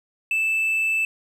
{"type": "tone with hard clipping", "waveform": "sine", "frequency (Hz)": 2637, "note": "E7", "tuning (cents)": 0, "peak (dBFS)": -20, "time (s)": [0.31, 1.05], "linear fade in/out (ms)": 2, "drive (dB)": 2, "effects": []}